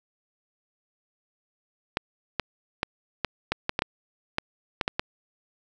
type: clicks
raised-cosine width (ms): 0.3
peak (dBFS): -8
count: 12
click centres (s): 1.971 / 2.397 / 2.831 / 3.247 / 3.52 / 3.694 / 3.791 / 3.821 / 4.384 / 4.812 / 4.879 / 4.995
effects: none